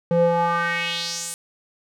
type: tone with band-pass filter sweep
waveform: square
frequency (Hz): 170.4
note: F3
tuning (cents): -42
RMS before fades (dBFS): -22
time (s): 0.11-1.34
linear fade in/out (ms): 0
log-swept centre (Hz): 380 to 9500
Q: 3.1
effects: none